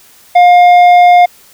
triangle tone with tanh clipping, 710 Hz, F5, 28 cents sharp, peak -3 dBFS, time 0.35-1.26 s, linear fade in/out 10 ms, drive 12 dB, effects white hiss -42 dBFS RMS until 1.53 s

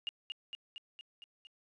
sine tone with echo, 2844 Hz, F7, 31 cents sharp, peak -34 dBFS, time 0.07-0.09 s, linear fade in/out 0 ms, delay 230 ms, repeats 6, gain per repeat -3 dB, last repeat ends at 1.47 s, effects resampled to 22050 Hz + 12-bit

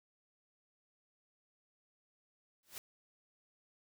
white noise with exponential growth, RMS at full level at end -42 dBFS, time 2.63-2.78 s, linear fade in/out 1 ms, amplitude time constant 32 ms, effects none

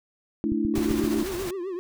sine chord, A suspended fourth, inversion none, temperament equal, 220 / 293.7 / 329.6 Hz, A3 / D4 / E4, 0 / 0 / 0 cents, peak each -27 dBFS, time 0.44-1.23 s, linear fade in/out 0 ms
click train, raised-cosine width 5 ms, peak -18 dBFS, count 5, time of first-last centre 0.52-1.039 s, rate 7.7 Hz
triangle tone with vibrato, 367.9 Hz, F#4, 10 cents flat, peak -27 dBFS, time 0.74-1.79 s, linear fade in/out 0 ms, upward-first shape triangle, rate 7.7 Hz, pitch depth 150 cents each way
pink noise with tremolo, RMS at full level -34 dBFS, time 0.75-1.51 s, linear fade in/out 5 ms, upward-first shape sine, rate 14 Hz, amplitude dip 35%
effects none

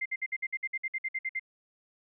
sine tone bursts, 2093 Hz, C7, in tune, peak -29 dBFS, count 14, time 0.01-1.396 s, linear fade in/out 10 ms, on 47 ms, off 56 ms, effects none

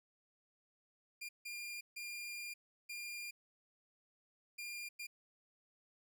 sawtooth tone bursts at uneven times, 2404 Hz, D7, 40 cents sharp, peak -40 dBFS, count 6, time 1.21-1.29 / 1.45-1.81 / 1.96-2.54 / 2.89-3.31 / 4.58-4.89 / 4.99-5.07 s, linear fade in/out 10 ms, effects none

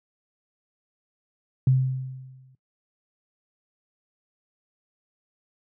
sine tone with exponential decay, 130.5 Hz, C3, 4 cents flat, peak -13 dBFS, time 1.67-2.55 s, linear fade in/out 2 ms, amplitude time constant 190 ms, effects noise-tail reverb RT60 0.2 s tail -25 dB re dry + high-pass 80 Hz 12 dB/octave

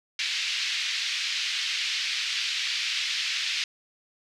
pink band-pass noise, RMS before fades -29 dBFS, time 0.19-3.64 s, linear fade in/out 2 ms, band 2200 to 5100 Hz, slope 24 dB/octave, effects none

